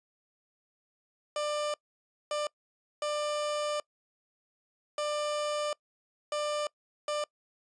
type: tone bursts at uneven times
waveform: 30% pulse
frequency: 595 Hz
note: D5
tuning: 22 cents sharp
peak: -27 dBFS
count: 6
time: 1.36-1.74 / 2.31-2.47 / 3.02-3.8 / 4.98-5.73 / 6.32-6.67 / 7.08-7.24 s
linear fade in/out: 2 ms
effects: noise-tail reverb RT60 0.1 s tail -25 dB re dry + resampled to 22050 Hz